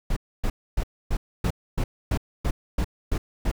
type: noise bursts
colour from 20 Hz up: brown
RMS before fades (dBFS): -23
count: 11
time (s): 0.1-3.515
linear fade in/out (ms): 5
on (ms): 65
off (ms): 270
effects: none